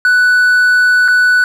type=tone with dropouts; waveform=triangle; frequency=1486 Hz; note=F#6; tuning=7 cents sharp; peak=-5 dBFS; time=0.05-1.44 s; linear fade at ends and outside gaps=1 ms; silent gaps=1.08-1.084 s; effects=none